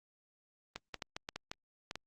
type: clicks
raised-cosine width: 0.2 ms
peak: -22 dBFS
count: 9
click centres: 0.76 / 0.943 / 1.022 / 1.165 / 1.289 / 1.36 / 1.515 / 1.911 / 1.956 s
effects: Opus 32 kbps